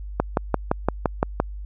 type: click train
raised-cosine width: 1 ms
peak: -4 dBFS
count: 8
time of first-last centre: 0.2-1.401 s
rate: 5.83 Hz
effects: added 50 Hz sine -31 dBFS peak until 1.65 s